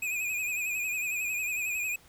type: tone with vibrato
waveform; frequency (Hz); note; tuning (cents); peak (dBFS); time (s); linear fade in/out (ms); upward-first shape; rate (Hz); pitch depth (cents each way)
square; 2489; D#7; 0; -30; 0.02-1.96; 5; sine; 11; 62
effects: pink hiss -58 dBFS RMS until 2.08 s